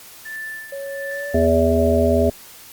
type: tone with tremolo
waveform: sine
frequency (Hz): 1760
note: A6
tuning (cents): 0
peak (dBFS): -27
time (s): 0.25-1.47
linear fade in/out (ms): 10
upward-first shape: sine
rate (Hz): 1.4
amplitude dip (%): 80
type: tone with pitch glide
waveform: sine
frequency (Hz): 554.4 to 572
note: C#5 to D5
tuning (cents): 0 to -46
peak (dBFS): -27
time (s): 0.72-1.79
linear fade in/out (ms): 5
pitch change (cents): +54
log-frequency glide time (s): 1.09-1.29
type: harmonic tone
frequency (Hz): 82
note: E2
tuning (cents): -9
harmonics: 1 / 3 / 5 / 7 / 8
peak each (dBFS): -20 / -20 / -20 / -20 / -20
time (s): 1.34-2.3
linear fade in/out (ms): 5
effects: white hiss -42 dBFS RMS until 2.72 s + Opus 48 kbps